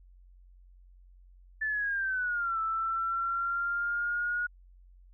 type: linear two-way sweep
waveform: sine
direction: down then up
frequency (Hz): 1760 to 1318.5 to 1449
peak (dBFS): -28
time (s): 1.61-4.47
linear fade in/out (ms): 10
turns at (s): 2.6
effects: added 45 Hz sine -53 dBFS peak until 5.13 s